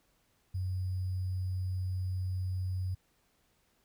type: tone with sample-and-hold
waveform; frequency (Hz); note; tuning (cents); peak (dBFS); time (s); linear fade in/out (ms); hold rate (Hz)
sine; 92.5; F#2; 0; -31; 0.54-2.95; 10; 4900
effects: pink hiss -72 dBFS RMS until 3.84 s